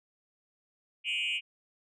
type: tone with frequency modulation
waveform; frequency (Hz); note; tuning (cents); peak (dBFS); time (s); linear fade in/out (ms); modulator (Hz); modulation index
sine; 2665; E7; +18; -27; 1.04-1.41; 50; 158; 2.1
effects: tanh soft clip ceiling -27 dBFS